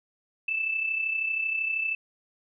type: tone with amplitude modulation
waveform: sine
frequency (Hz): 2637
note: E7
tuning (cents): 0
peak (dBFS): -23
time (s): 0.48-1.95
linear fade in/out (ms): 5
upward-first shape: sine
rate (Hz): 32.8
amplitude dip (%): 55
effects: none